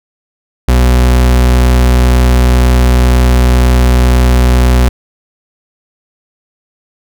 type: tone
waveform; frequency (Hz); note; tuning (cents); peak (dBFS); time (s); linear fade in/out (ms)
40% pulse; 62; B1; +7; -4; 0.68-4.89; 5
effects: none